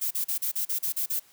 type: noise bursts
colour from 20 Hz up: violet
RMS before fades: -28 dBFS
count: 9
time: 0.01-1.197 s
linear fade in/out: 10 ms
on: 99 ms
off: 37 ms
effects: white hiss -58 dBFS RMS until 1.32 s + high-pass 80 Hz 12 dB/octave